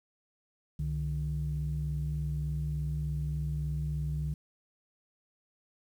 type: tone pair together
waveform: sine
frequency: 67 / 150.4 Hz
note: C2 / D3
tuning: +42 / +42 cents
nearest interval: octave + major second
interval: 1400 cents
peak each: -33 / -31 dBFS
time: 0.79-4.34 s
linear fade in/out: 5 ms
effects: tanh soft clip ceiling -24 dBFS + 10-bit